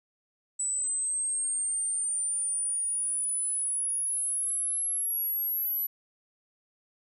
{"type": "linear sweep", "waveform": "sine", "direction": "up", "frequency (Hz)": [7902, 11840], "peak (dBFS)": -27, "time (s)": [0.59, 5.87], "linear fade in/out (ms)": 10, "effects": []}